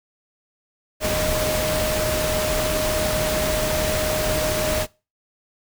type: tone in noise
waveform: sine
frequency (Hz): 619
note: D#5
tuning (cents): -9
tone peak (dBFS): -23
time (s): 1-4.87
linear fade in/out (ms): 50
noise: pink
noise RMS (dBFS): -24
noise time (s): 1-4.87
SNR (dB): -2
effects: noise-tail reverb RT60 0.3 s tail -23 dB re dry